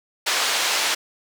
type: band-pass noise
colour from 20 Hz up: white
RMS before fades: -22 dBFS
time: 0.26-0.95 s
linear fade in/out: 10 ms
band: 560 to 5100 Hz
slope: 12 dB/octave
effects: none